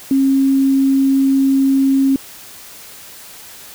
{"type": "tone", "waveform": "sine", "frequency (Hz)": 270.6, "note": "C#4", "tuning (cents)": -42, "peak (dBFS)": -10, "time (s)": [0.11, 2.16], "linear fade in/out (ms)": 2, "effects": ["white hiss -37 dBFS RMS until 3.74 s"]}